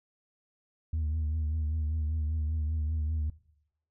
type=tone with vibrato; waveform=sine; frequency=77.7 Hz; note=D#2; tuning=2 cents flat; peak=-25 dBFS; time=0.93-3.3 s; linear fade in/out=5 ms; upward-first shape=triangle; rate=5.1 Hz; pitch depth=61 cents each way; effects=noise-tail reverb RT60 0.8 s tail -22 dB re dry + tanh soft clip ceiling -26 dBFS